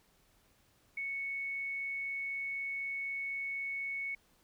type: tone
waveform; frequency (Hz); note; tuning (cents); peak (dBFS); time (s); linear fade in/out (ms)
sine; 2214; C#7; -3; -35; 0.97-4.15; 5
effects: pink hiss -69 dBFS RMS until 4.43 s